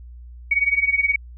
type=tone with tremolo; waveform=sine; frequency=2246 Hz; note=C#7; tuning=22 cents sharp; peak=-13 dBFS; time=0.51-1.16 s; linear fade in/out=5 ms; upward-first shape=sine; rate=19 Hz; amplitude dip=85%; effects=added 60 Hz sine -37 dBFS peak until 1.37 s